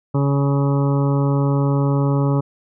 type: harmonic tone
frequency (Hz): 140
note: C#3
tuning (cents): +18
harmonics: 1 / 2 / 3 / 4 / 6 / 7 / 8 / 9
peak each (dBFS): -16 / -22 / -26 / -28 / -32 / -33 / -34 / -35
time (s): 0.14-2.41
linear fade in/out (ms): 10
effects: none